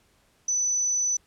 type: tone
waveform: sine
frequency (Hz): 5990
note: F#8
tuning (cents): +20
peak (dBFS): -22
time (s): 0.48-1.17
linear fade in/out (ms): 5
effects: pink hiss -64 dBFS RMS until 1.26 s + low-pass 12000 Hz 12 dB/octave